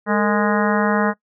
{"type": "harmonic tone with a mistuned harmonic", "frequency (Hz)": 207.7, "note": "G#3", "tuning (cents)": 0, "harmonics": [1, 2, 3, 4, 5, 6, 7, 8, 9], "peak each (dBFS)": [-19, -22, -24, -25, -26, -27, -27, -28, -29], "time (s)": [0.06, 1.14], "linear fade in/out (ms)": 50, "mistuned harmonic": 2, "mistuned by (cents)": 140, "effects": ["noise-tail reverb RT60 0.1 s tail -20 dB re dry"]}